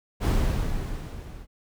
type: noise with level ramp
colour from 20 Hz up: brown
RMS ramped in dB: -19 to -42 dBFS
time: 0.2-1.47 s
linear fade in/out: 50 ms
effects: none